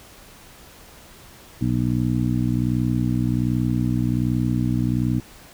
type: harmonic tone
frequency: 61.3 Hz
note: B1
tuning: 12 cents flat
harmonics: 1 / 2 / 3 / 4 / 5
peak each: -31 / -22 / -26 / -24 / -27 dBFS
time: 1.61-5.2 s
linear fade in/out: 5 ms
effects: pink hiss -46 dBFS RMS until 5.53 s